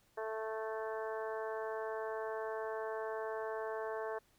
harmonic tone, 220 Hz, A3, in tune, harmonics 2 / 3 / 4 / 5 / 6 / 7 / 8, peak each -40 / -43 / -46 / -47 / -56 / -50 / -52 dBFS, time 0.17-4.19 s, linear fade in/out 10 ms, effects pink hiss -71 dBFS RMS until 4.38 s

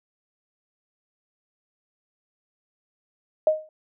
sine tone with exponential decay, 622.3 Hz, D#5, in tune, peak -12 dBFS, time 3.47-3.69 s, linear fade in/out 2 ms, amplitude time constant 47 ms, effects none

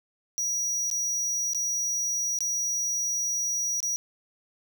square tone with dropouts, 5790 Hz, F#8, 38 cents flat, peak -26 dBFS, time 0.38-3.96 s, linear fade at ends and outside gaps 0 ms, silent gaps 0.901-0.913 / 1.534-1.547 / 2.388-2.406 / 3.803-3.829 s, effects none

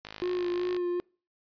click train, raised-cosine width 0.2 ms, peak -22 dBFS, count 39, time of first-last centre 0.05-0.766 s, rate 53.1 Hz
triangle tone with vibrato, 356 Hz, F4, 33 cents sharp, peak -25 dBFS, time 0.22-1 s, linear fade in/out 0 ms, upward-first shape sine, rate 2.6 Hz, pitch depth 22 cents each way
effects noise-tail reverb RT60 0.4 s tail -26 dB re dry + resampled to 11025 Hz

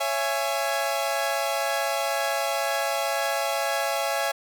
sawtooth chord, C# minor, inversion none, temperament equal with one note detuned, 554.4 / 670.4 / 830.6 Hz, C#5 / E5 / G#5, 0 / +29 / 0 cents, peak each -25 / -24 / -25 dBFS, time 0-4.32 s, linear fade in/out 10 ms, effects none

